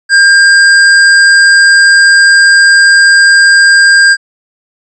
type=tone with hard clipping; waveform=sine; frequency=1603 Hz; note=G6; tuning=38 cents sharp; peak=-3 dBFS; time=0.09-4.17 s; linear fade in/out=50 ms; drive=18 dB; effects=resampled to 22050 Hz